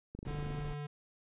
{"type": "click train", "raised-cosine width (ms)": 3, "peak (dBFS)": -31, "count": 12, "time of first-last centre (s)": [0.15, 0.587], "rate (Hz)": 25.2}
{"type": "noise", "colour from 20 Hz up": "brown", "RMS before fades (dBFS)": -43, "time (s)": [0.25, 0.74], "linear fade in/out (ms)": 2}
{"type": "tone", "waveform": "square", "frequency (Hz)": 146.6, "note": "D3", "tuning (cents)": -3, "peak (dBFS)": -39, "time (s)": [0.27, 0.87], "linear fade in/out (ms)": 10}
{"effects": ["resampled to 8000 Hz"]}